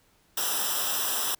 white noise with comb filter, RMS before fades -28 dBFS, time 0.37-1.35 s, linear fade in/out 5 ms, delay 0.45 ms, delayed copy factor -1, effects pink hiss -64 dBFS RMS until 1.39 s

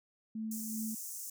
sine tone with tremolo, 219.9 Hz, A3, 1 cent flat, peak -35 dBFS, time 0.35-0.95 s, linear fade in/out 5 ms, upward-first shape sine, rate 2.6 Hz, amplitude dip 45%
pink high-pass noise, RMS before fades -43 dBFS, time 0.51-1.3 s, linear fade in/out 5 ms, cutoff 6000 Hz, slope 48 dB/octave
effects none

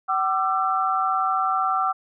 sine tone cluster, 760 / 1182 / 1342 Hz, F#5 / D6 / E6, +46 / +11 / +31 cents, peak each -24 dBFS, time 0.08-1.93 s, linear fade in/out 20 ms, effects none

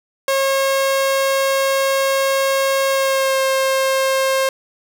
sawtooth tone with pitch glide, 542 to 533 Hz, C#5 to C5, -39 to +32 cents, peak -11 dBFS, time 0.28-4.49 s, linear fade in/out 2 ms, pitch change -29 cents, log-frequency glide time 2.88-3.41 s, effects none

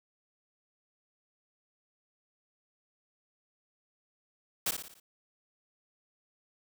white noise with echo, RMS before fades -30 dBFS, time 4.66-4.71 s, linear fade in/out 5 ms, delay 58 ms, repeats 5, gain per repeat -6 dB, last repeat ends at 5 s, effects none

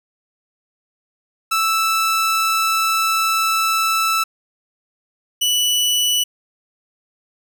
sawtooth tone pair in turn, 1318.5 / 2960 Hz, E6 / F#7, 0 / 0 cents, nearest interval octave + major second, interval 1400 cents, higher second, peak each -12 dBFS, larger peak neither, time 1.51-4.24 / 5.41-6.24 s, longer first, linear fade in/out 10 ms, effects none

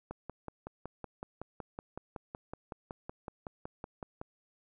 click train, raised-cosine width 1 ms, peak -26 dBFS, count 23, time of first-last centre 0.11-4.214 s, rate 5.36 Hz, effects none

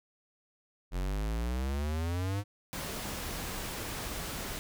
square exponential sweep, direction up, 43.65 to 103.83 Hz, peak -31 dBFS, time 0.91-2.44 s, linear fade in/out 50 ms
pink noise, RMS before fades -38 dBFS, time 2.73-4.59 s, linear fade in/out 0 ms
effects none

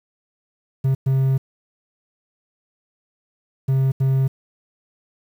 triangle tone bursts at uneven times, 133.5 Hz, C3, 35 cents sharp, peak -13 dBFS, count 4, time 0.84-0.95 / 1.06-1.38 / 3.68-3.92 / 4-4.28 s, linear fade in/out 10 ms, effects 8-bit

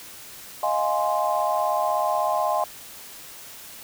sine chord, F minor seventh, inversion third, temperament equal, 622.3 / 698.5 / 830.6 / 1046.5 Hz, Eb5 / F5 / Ab5 / C6, 0 / 0 / 0 / 0 cents, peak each -26 dBFS, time 0.63-2.64 s, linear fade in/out 2 ms, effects white hiss -42 dBFS RMS until 3.83 s

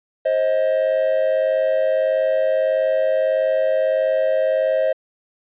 triangle tone pair together, 529 / 630.6 Hz, C5 / D#5, +19 / +23 cents, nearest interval minor third, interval 304 cents, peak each -16 dBFS, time 0.25-4.93 s, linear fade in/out 10 ms, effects tanh soft clip ceiling -8 dBFS + resampled to 8000 Hz

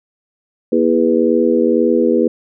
harmonic tone with a mistuned harmonic, 82 Hz, E2, 9 cents flat, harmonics 3 / 4 / 5 / 6, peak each -16 / -16 / -16 / -16 dBFS, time 0.72-2.28 s, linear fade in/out 5 ms, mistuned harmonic 3, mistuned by -47 cents, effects none

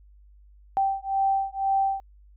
sine beating tone pair, 779 / 781 Hz, G5 / G5, -11 / -7 cents, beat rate 2 Hz, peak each -25 dBFS, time 0.77-2 s, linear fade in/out 0 ms, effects added 50 Hz sine -50 dBFS peak until 2.36 s

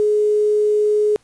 sine tone with quantisation, 421 Hz, G#4, 24 cents sharp, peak -13 dBFS, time 0-1.16 s, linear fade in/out 0 ms, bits 7, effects pink hiss -57 dBFS RMS until 1.23 s + resampled to 24000 Hz

